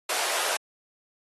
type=high-pass noise; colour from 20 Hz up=pink; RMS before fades=-28 dBFS; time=0.09-0.57 s; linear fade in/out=5 ms; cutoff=510 Hz; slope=24 dB/octave; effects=AAC 32 kbps